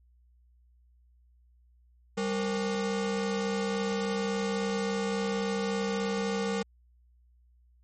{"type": "ring-modulated tone", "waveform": "40% pulse", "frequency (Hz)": 329.6, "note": "E4", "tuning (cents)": 0, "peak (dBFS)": -24, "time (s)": [2.17, 6.63], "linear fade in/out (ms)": 10, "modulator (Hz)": 133, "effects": ["added 60 Hz sine -59 dBFS peak until 7.83 s", "MP3 32 kbps"]}